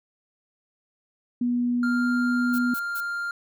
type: tone with pitch glide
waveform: sine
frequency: 243.1 to 245.9 Hz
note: B3 to B3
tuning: -27 to -7 cents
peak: -21 dBFS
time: 1.41-2.74 s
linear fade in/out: 5 ms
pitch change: +20 cents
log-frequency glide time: 1.78-2.08 s
type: tone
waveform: triangle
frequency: 1398 Hz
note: F6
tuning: 1 cent sharp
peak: -25 dBFS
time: 1.83-3.31 s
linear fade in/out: 2 ms
type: noise bursts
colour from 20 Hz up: violet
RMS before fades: -36 dBFS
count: 3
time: 2.53-3.007 s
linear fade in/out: 10 ms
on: 59 ms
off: 150 ms
effects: none